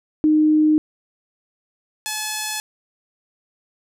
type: tone pair in turn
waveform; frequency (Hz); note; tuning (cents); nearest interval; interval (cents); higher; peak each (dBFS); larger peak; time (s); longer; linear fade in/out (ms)
sine / 5% pulse; 307.4 / 858; D#4 / A5; -21 / -44; octave + tritone; 1777; second; -12; neither; 0.24-0.78 / 2.06-2.6; neither; 0
effects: none